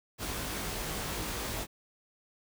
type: noise with comb filter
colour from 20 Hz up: pink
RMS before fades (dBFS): -36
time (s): 0.18-1.67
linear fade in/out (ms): 50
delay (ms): 19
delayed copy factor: +0.8
effects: none